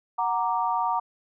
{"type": "chord", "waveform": "sine", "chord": "Gb augmented", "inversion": "none", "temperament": "equal", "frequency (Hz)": [740, 932.3, 1174.7], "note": ["Gb5", "Bb5", "D6"], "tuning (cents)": [0, 0, 0], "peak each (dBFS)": [-28, -25, -29], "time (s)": [0.18, 1], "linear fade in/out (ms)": 10, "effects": []}